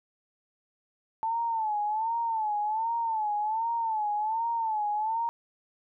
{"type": "tone with vibrato", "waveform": "sine", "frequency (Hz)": 880, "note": "A5", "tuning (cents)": 0, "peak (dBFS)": -26, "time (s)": [1.23, 5.29], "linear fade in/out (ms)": 0, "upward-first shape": "sine", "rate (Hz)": 1.3, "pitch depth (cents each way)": 100, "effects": []}